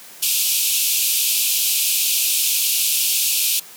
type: band-pass noise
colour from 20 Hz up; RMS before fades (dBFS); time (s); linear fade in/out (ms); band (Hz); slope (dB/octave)
white; -19; 0.22-3.6; 10; 2400 to 16000; 96
effects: white hiss -41 dBFS RMS until 3.76 s + high-pass 150 Hz 12 dB/octave